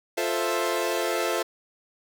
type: chord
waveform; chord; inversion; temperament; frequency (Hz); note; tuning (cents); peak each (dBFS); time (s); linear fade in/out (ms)
sawtooth; F major seventh; none; equal; 349.2 / 440 / 523.3 / 659.3; F4 / A4 / C5 / E5; 0 / 0 / 0 / 0; -26; 0.17-1.43; 10
effects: none